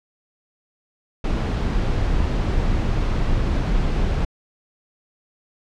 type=noise; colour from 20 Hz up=brown; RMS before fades=-20 dBFS; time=1.24-4.25 s; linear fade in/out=5 ms; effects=low-pass 5000 Hz 12 dB/octave